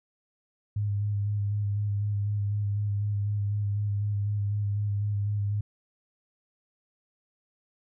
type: tone with vibrato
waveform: sine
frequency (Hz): 102.6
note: G#2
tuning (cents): -21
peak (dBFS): -25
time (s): 0.76-5.61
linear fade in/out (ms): 5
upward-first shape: square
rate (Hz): 4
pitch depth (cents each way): 19
effects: none